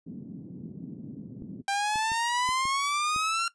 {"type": "band-pass noise", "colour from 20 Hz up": "pink", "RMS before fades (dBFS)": -41, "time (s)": [0.06, 1.62], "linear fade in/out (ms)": 10, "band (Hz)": [160, 270], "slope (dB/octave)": 24}
{"type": "clicks", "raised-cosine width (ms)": 3, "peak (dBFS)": -29, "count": 6, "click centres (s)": [1.422, 1.958, 2.118, 2.49, 2.654, 3.162]}
{"type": "exponential sweep", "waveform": "sawtooth", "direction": "up", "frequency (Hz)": [788, 1382], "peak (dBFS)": -22, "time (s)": [1.68, 3.48], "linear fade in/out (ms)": 2}
{"effects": ["noise-tail reverb RT60 0.1 s tail -17 dB re dry", "resampled to 22050 Hz"]}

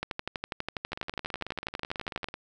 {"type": "two click trains", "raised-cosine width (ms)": 0.3, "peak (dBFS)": [-21, -15], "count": [27, 28], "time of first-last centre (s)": [[0.92, 2.341], [0.03, 2.243]], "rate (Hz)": [18.3, 12.2], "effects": []}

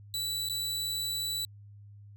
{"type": "tone with dropouts", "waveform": "sawtooth", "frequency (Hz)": 3951, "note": "B7", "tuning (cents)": 0, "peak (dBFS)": -28, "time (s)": [0.14, 1.45], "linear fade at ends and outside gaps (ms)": 1, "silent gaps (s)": [0.488, 0.497], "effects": ["added 102 Hz sine -48 dBFS peak until 2.16 s"]}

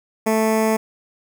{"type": "tone with notch filter", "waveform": "15% pulse", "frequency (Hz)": 220, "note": "A3", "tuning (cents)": 0, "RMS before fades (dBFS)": -18, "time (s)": [0.26, 0.77], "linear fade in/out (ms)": 10, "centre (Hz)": 3800, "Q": 0.92, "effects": []}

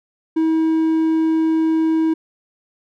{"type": "tone", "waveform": "triangle", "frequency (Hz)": 320.8, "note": "E4", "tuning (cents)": -47, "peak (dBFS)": -12, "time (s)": [0.36, 2.14], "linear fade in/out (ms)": 10, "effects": []}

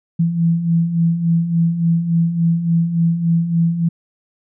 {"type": "beating tone pair", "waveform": "sine", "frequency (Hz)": [164.81, 168.31], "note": ["E3", "E3"], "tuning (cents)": [0, 36], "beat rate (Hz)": 3.5, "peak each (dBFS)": [-21, -14], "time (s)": [0.19, 3.89], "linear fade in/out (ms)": 10, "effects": []}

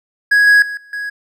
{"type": "tone with level steps", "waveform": "triangle", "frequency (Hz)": 1662, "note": "G#6", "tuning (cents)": 1, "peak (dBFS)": [-6, -4, -20, -38, -19], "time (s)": [0.31, 1.1], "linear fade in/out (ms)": 10, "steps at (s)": [0.47, 0.62, 0.77, 0.93], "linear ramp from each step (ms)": 2, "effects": []}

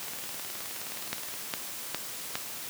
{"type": "two click trains", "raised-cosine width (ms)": 0.2, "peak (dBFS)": [-22, -12], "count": [26, 4], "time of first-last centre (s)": [[0.03, 1.339], [1.13, 2.354]], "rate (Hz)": [19.1, 2.45], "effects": ["white hiss -39 dBFS RMS until 2.69 s", "high-pass 100 Hz 12 dB/octave"]}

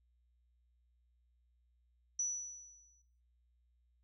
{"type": "tone with exponential decay", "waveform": "sine", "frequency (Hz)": 5920, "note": "F#8", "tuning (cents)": 0, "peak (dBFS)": -31, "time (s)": [2.19, 3.02], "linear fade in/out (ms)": 5, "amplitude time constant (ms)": 180, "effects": ["noise-tail reverb RT60 0.5 s tail -18 dB re dry", "added 60 Hz sine -70 dBFS peak until 4.03 s"]}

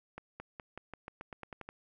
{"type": "accelerating click train", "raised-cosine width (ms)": 0.5, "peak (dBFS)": -28, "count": 12, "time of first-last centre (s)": [0.18, 1.69], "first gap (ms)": 220, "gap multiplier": 0.9, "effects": []}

